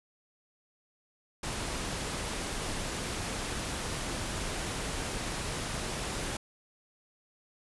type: noise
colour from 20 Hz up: pink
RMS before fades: -35 dBFS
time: 1.43-6.37 s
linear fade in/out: 5 ms
effects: resampled to 24000 Hz

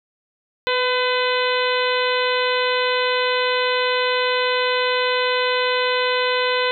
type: harmonic tone with a mistuned harmonic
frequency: 505 Hz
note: B4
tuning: 39 cents sharp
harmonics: 1 / 2 / 3 / 4 / 5 / 6 / 7 / 8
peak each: -21 / -24 / -26 / -27 / -28 / -29 / -29 / -30 dBFS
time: 0.67-6.71 s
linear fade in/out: 0 ms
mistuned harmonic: 1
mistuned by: -22 cents
effects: none

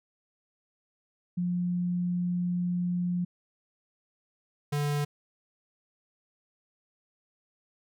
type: tone pair in turn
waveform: sine / square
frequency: 177.2 / 145.86 Hz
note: F3 / D3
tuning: +25 / -12 cents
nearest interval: minor third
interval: 337 cents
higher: first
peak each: -26 / -27 dBFS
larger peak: first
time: 1.37-3.25 / 4.72-5.05 s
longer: first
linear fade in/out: 10 ms
effects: none

